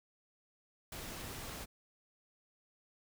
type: noise with ADSR envelope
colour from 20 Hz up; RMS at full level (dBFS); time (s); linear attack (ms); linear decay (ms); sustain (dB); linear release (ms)
pink; -43; 0.92-1.66; 4; 21; -2; 28
effects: none